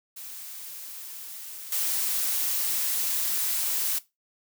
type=noise with level steps; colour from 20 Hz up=blue; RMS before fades=-40 / -27 dBFS; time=0.16-3.99 s; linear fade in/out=10 ms; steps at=1.72 s; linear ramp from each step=2 ms; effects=noise-tail reverb RT60 0.2 s tail -17 dB re dry